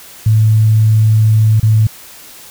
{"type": "tone with dropouts", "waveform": "sine", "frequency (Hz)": 109.2, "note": "A2", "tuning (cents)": -13, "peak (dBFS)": -6, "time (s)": [0.26, 1.87], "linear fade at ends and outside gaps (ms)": 5, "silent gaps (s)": [1.599, 1.629], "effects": ["white hiss -36 dBFS RMS until 2.5 s"]}